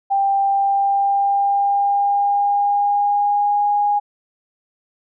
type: tone with pitch glide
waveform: sine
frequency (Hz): 790 to 822.1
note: G5 to G#5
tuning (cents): +13 to -18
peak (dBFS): -14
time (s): 0.1-4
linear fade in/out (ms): 20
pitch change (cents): +69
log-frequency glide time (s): 0.4-3.65
effects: none